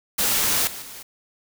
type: noise with level steps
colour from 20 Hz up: white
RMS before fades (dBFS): -21 / -35 / -39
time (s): 0.18-1.03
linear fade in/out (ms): 10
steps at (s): 0.67 / 0.82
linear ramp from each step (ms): 2
effects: none